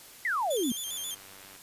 sine exponential sweep, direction down, 2082 to 220 Hz, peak -26 dBFS, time 0.25-0.72 s, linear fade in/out 2 ms
15% pulse tone with vibrato, 3322 Hz, G#7, in tune, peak -27 dBFS, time 0.5-1.15 s, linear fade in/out 10 ms, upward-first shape square, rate 7.4 Hz, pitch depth 74 cents each way
click train, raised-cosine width 0.3 ms, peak -35 dBFS, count 68, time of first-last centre 0.87-1.562 s, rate 96.8 Hz
effects white hiss -50 dBFS RMS until 1.62 s + resampled to 32000 Hz

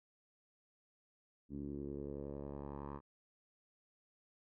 10% pulse tone with low-pass filter sweep, 70.8 Hz, C#2, 37 cents sharp, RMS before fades -45 dBFS, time 1.49-3.01 s, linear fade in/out 50 ms, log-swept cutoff 260 to 1100 Hz, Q 2.7, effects none

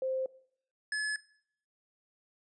sine / square tone pair in turn, 523.3 / 1710.1 Hz, C5 / A6, 0 / -50 cents, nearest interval octave + major sixth, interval 2050 cents, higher second, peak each -30 / -31 dBFS, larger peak first, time 0.02-0.26 / 0.92-1.16 s, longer neither, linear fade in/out 2 ms, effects noise-tail reverb RT60 0.6 s tail -20 dB re dry + resampled to 22050 Hz

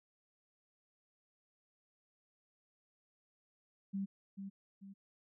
sine tone with echo, 196 Hz, G3, in tune, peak -35 dBFS, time 3.93-4.06 s, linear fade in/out 20 ms, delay 440 ms, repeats 2, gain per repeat -7 dB, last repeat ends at 4.94 s, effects none

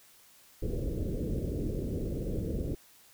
pink low-pass noise, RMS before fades -33 dBFS, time 0.62-2.75 s, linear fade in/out 5 ms, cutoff 520 Hz, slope 48 dB/octave, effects white hiss -59 dBFS RMS until 3.13 s

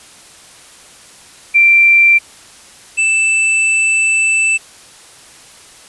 sine / square tone pair in turn, 2356 / 2645 Hz, D7 / E7, +5 / +5 cents, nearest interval major second, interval 200 cents, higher second, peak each -5 / -11 dBFS, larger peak first, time 1.54-2.19 / 2.97-4.58 s, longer second, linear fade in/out 20 ms, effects white hiss -40 dBFS RMS until 5.88 s + resampled to 24000 Hz

